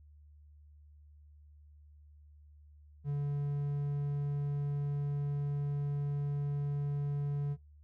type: tone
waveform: triangle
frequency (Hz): 143.6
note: D3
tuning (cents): -39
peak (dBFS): -29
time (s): 3.04-7.57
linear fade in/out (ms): 50
effects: noise-tail reverb RT60 0.2 s tail -24 dB re dry + added 74 Hz sine -55 dBFS peak until 7.83 s